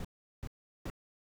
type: noise bursts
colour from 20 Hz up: brown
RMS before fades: -39 dBFS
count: 3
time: 0-0.901 s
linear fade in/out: 2 ms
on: 47 ms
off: 380 ms
effects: none